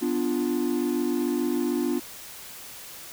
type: chord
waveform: triangle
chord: B diminished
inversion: none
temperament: equal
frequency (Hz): 246.9 / 293.7 / 349.2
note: B3 / D4 / F4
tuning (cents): 0 / 0 / 0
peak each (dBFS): -25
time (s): 0.01-2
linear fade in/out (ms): 20
effects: tanh soft clip ceiling -15 dBFS + white hiss -42 dBFS RMS until 3.12 s